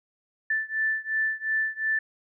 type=beating tone pair; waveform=sine; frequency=1760 / 1762.8 Hz; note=A6 / A6; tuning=0 / +3 cents; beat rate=2.8 Hz; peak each=-27 / -28 dBFS; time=0.5-1.99 s; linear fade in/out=5 ms; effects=none